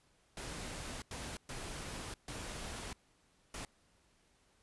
pink noise bursts at uneven times, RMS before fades -44 dBFS, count 5, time 0.37-1.02 / 1.11-1.37 / 1.49-2.14 / 2.28-2.93 / 3.54-3.65 s, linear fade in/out 2 ms, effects pink hiss -71 dBFS RMS until 4.62 s + resampled to 24000 Hz

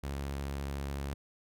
sawtooth tone with vibrato, 69.6 Hz, C#2, 8 cents sharp, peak -31 dBFS, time 0.03-1.14 s, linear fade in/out 10 ms, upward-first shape triangle, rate 14 Hz, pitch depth 24 cents each way, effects none

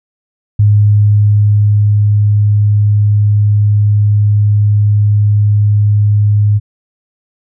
sine tone with ADSR envelope, 104 Hz, G#2, 3 cents sharp, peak -4 dBFS, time 0.59-6.6 s, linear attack 7 ms, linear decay 1400 ms, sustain -2 dB, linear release 33 ms, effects none

